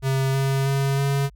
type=tone with pitch steps; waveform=square; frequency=134.2 / 135.84 / 137.5 / 139.17 Hz; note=C3 / C#3 / C#3 / C#3; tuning=+44 / -35 / -14 / +7 cents; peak=-20 dBFS; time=0.02-1.3 s; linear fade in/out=50 ms; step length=320 ms; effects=added 50 Hz sine -46 dBFS peak until 1.35 s